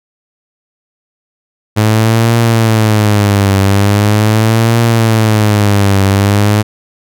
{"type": "tone with vibrato", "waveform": "sawtooth", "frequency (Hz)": 106.6, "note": "G#2", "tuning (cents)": 46, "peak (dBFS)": -3, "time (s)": [1.76, 6.63], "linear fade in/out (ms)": 20, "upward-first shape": "triangle", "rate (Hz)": 0.41, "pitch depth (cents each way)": 160, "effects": []}